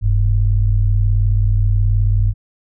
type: tone pair together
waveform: sine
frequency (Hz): 42.76 / 101.5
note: F1 / G#2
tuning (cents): -36 / -39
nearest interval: octave + minor third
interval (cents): 1497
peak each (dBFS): -14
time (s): 0.01-2.34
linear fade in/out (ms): 50
effects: none